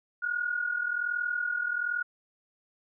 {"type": "tone pair together", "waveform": "sine", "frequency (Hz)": [1435, 1476.2], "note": ["F6", "F#6"], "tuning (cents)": [47, -4], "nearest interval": "unison", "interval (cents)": 49, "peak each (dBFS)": [-29, -33], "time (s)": [0.22, 2.03], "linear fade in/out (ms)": 10, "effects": []}